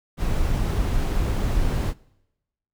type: noise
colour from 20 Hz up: brown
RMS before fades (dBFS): -22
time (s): 0.17-1.94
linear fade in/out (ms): 50
effects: noise-tail reverb RT60 0.9 s tail -23 dB re dry